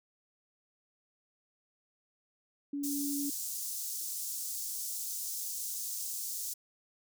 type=tone; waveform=sine; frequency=284.4 Hz; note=C#4; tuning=45 cents sharp; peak=-33 dBFS; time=2.73-3.3 s; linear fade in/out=5 ms
type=high-pass noise; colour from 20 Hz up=pink; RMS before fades=-38 dBFS; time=2.83-6.54 s; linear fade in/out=10 ms; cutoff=5900 Hz; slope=24 dB/octave
effects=none